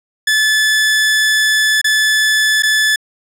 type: tone with dropouts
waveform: sawtooth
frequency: 1734 Hz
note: A6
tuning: 26 cents flat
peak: -7 dBFS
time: 0.27-2.96 s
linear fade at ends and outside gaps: 5 ms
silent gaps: 1.815-1.843 / 2.624-2.632 s
effects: low-pass 11000 Hz 12 dB/octave